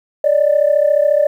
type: tone pair together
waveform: sine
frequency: 572 / 606.2 Hz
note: D5 / D#5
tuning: -46 / -45 cents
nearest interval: minor second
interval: 101 cents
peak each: -12 dBFS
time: 0.24-1.27 s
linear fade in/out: 5 ms
effects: tanh soft clip ceiling -4 dBFS + 8-bit